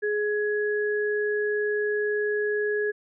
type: tone pair together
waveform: sine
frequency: 419 / 1676 Hz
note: G#4 / G#6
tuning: +15 / +15 cents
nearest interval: 2 octaves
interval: 2400 cents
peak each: -24 / -29 dBFS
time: 0.02-2.92 s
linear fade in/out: 20 ms
effects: none